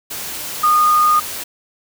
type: tone in noise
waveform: sine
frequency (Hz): 1226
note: D#6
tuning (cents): -26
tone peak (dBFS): -10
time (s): 0.63-1.2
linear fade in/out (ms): 10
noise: white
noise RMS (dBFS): -27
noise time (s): 0.1-1.44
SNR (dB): +14
effects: none